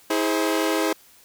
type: chord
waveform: sawtooth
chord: E augmented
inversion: none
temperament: equal with one note detuned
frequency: 322.8 / 415.3 / 523.3 Hz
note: E4 / G#4 / B#4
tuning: -36 / 0 / 0 cents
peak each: -19 / -22 / -23 dBFS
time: 0.1-0.93 s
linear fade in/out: 5 ms
effects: white hiss -53 dBFS RMS until 1.24 s